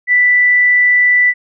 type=tone; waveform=sine; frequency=1977 Hz; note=B6; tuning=1 cent sharp; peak=-7 dBFS; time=0.07-1.34 s; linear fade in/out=50 ms; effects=none